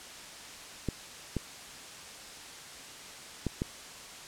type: clicks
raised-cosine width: 3 ms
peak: -17 dBFS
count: 4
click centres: 0.887 / 1.367 / 3.467 / 3.619 s
effects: white hiss -46 dBFS RMS until 4.27 s + low-pass 8000 Hz 12 dB/octave